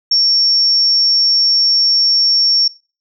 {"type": "tone", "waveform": "sine", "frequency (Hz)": 5480, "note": "F8", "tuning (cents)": -34, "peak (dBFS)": -9, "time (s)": [0.11, 2.68], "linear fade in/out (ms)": 5, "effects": ["noise-tail reverb RT60 0.4 s tail -25 dB re dry"]}